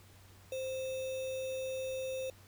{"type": "tone with sample-and-hold", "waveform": "sine", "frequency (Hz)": 523.3, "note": "C5", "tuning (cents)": 0, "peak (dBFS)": -35, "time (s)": [0.52, 2.3], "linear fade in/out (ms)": 2, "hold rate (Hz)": 3150, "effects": ["added 95 Hz sine -58 dBFS peak until 2.47 s", "pink hiss -61 dBFS RMS until 2.47 s"]}